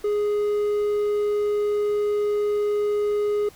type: tone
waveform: triangle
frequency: 415.3 Hz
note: G#4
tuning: in tune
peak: -18 dBFS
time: 0.04-3.49 s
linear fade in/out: 5 ms
effects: pink hiss -50 dBFS RMS until 3.55 s